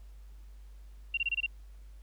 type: tone bursts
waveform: sine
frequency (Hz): 2759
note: F7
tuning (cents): -22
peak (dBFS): -27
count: 6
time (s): 1.14-1.463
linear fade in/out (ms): 5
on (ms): 33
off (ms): 25
effects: added 50 Hz sine -47 dBFS peak until 2.02 s + pink hiss -68 dBFS RMS until 2.02 s